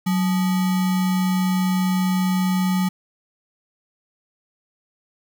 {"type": "tone with sample-and-hold", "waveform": "sine", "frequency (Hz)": 185, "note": "F#3", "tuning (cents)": 0, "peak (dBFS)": -17, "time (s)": [0.06, 2.89], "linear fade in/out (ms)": 10, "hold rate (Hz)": 1050, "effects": []}